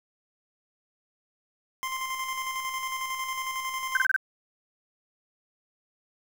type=tone with tremolo; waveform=25% pulse; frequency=1046.5 Hz; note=C6; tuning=in tune; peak=-25 dBFS; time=1.83-4.05 s; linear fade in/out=0 ms; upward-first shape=square; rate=11 Hz; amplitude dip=35%
type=tone bursts; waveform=sine; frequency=1548 Hz; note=G6; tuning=22 cents flat; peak=-19 dBFS; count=5; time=3.95-4.163 s; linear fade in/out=2 ms; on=21 ms; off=27 ms
effects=8-bit